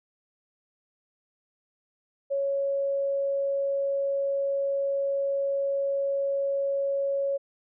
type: tone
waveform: sine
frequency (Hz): 554.4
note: C#5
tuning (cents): 0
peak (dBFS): -24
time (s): 2.3-7.38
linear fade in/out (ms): 20
effects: none